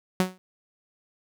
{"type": "tone with exponential decay", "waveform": "sawtooth", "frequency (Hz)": 185, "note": "F#3", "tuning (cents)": 0, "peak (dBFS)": -13, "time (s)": [0.2, 0.38], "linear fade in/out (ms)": 0, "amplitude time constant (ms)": 37, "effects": []}